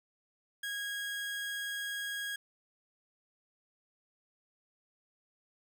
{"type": "tone", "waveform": "30% pulse", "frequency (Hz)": 1643, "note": "G#6", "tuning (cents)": -19, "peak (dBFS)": -33, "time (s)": [0.63, 2.36], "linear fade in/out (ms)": 5, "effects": []}